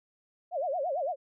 sine tone with vibrato, 626 Hz, D#5, 10 cents sharp, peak -28 dBFS, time 0.51-1.16 s, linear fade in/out 50 ms, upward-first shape sine, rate 8.9 Hz, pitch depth 280 cents each way, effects none

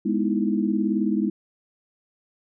sine chord, E major seventh, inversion first, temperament equal, 207.7 / 246.9 / 311.1 / 329.6 Hz, G#3 / B3 / D#4 / E4, 0 / 0 / 0 / 0 cents, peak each -23 / -27 / -27 / -27 dBFS, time 0.05-1.3 s, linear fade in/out 10 ms, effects none

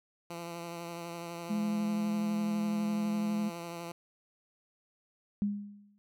10% pulse tone with vibrato, 170.2 Hz, F3, 44 cents flat, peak -31 dBFS, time 0.3-3.92 s, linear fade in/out 5 ms, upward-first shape triangle, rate 12 Hz, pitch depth 26 cents each way
sine tone, 211 Hz, G#3, 28 cents sharp, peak -29 dBFS, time 1.49-3.5 s, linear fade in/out 20 ms
sine tone with exponential decay, 204.2 Hz, G#3, 29 cents flat, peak -25 dBFS, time 5.42-5.98 s, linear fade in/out 0 ms, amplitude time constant 120 ms
effects none

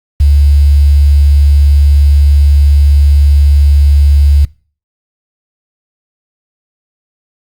sine tone with quantisation, 71.6 Hz, D2, 43 cents flat, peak -3 dBFS, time 0.2-4.45 s, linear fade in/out 5 ms, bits 5, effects noise-tail reverb RT60 0.4 s tail -23 dB re dry + Opus 48 kbps

